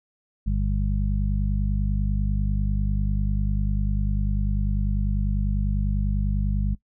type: harmonic tone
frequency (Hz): 50.1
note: G1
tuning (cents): +38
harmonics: 1 / 2 / 3 / 4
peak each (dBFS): -22 / -28 / -31 / -31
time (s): 0.46-6.75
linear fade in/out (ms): 10
effects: noise-tail reverb RT60 0.1 s tail -19 dB re dry